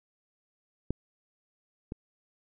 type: clicks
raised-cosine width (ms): 3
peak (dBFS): -16 / -23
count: 2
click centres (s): 0.906 / 1.921
effects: none